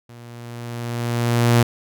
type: tone with level ramp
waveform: sawtooth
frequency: 118.8 Hz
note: A#2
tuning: 33 cents sharp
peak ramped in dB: -36 to -7 dBFS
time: 0.09-1.63 s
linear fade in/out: 5 ms
effects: none